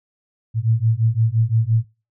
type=beating tone pair; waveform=sine; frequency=110 / 115.8 Hz; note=A2 / A#2; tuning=0 / -11 cents; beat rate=5.8 Hz; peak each=-18 dBFS; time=0.54-1.85 s; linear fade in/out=50 ms; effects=noise-tail reverb RT60 0.3 s tail -22 dB re dry